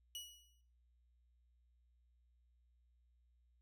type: tone with exponential decay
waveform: sawtooth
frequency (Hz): 2923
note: F#7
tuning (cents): -22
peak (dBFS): -40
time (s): 0.15-0.61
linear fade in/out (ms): 1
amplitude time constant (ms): 100
effects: noise-tail reverb RT60 0.5 s tail -18 dB re dry + added 60 Hz sine -70 dBFS peak until 3.61 s